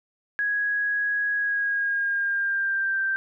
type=tone with pitch glide; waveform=sine; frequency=1661.2 to 1568 Hz; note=G#6 to G6; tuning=0 to 0 cents; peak=-22 dBFS; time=0.39-3.16 s; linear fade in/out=0 ms; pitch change=-100 cents; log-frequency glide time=1.34-3.02 s; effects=none